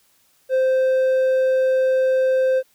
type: tone with hard clipping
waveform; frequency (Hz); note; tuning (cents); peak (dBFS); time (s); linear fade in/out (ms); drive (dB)
sine; 521; C5; -7; -16; 0.49-2.63; 50; 3
effects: white hiss -60 dBFS RMS until 2.74 s